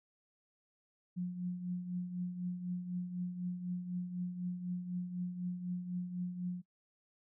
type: tone with tremolo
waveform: sine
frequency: 179 Hz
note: F3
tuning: 43 cents sharp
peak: -33 dBFS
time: 1.16-6.62 s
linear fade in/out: 20 ms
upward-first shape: triangle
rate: 4 Hz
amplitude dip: 65%
effects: noise-tail reverb RT60 0.1 s tail -24 dB re dry